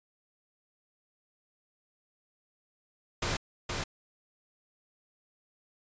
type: noise with echo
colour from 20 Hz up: pink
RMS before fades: -31 dBFS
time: 3.22-3.37 s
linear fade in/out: 5 ms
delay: 470 ms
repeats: 1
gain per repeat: -3 dB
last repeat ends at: 3.84 s
effects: resampled to 16000 Hz